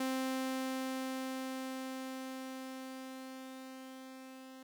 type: tone with level ramp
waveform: sawtooth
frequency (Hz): 261.9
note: C4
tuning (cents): +2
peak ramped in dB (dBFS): -29 to -46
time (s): 0-4.63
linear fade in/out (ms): 5
effects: 11-bit